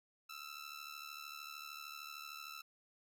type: ring-modulated tone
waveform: 15% pulse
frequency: 1327 Hz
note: E6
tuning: 11 cents sharp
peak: -38 dBFS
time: 0.29-2.62 s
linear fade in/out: 10 ms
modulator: 36.6 Hz
effects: none